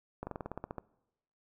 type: slowing click train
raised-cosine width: 1 ms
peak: -24 dBFS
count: 11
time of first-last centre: 0.23-0.783 s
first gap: 40 ms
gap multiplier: 1.07
effects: noise-tail reverb RT60 0.9 s tail -22 dB re dry